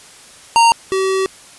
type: tone pair in turn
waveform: square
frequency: 925 / 382 Hz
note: A#5 / G4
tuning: -14 / -45 cents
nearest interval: octave + minor third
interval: 1531 cents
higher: first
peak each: -8 / -15 dBFS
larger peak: first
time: 0.56-0.72 / 0.92-1.26 s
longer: second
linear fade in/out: 0 ms
effects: white hiss -41 dBFS RMS until 1.58 s + resampled to 24000 Hz